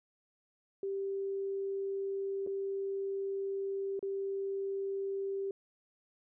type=tone with dropouts; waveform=sine; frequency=392 Hz; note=G4; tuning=in tune; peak=-33 dBFS; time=0.83-5.51 s; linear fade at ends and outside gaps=2 ms; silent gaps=2.465-2.472 / 3.993-4.027 s; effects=none